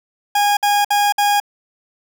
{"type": "tone bursts", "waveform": "40% pulse", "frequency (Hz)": 820, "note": "G#5", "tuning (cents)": -22, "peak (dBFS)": -12, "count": 4, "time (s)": [0.35, 1.401], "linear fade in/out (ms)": 5, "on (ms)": 220, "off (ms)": 57, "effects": []}